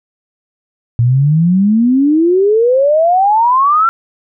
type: exponential sweep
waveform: sine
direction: up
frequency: 115 to 1375 Hz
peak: -7 dBFS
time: 0.99-3.89 s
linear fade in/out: 0 ms
effects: none